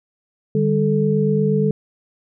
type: tone cluster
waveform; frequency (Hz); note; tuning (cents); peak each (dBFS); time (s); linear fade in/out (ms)
sine; 150.6 / 199.1 / 435.1; D3 / G3 / A4; +44 / +27 / -19; -19; 0.55-1.71; 2
effects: none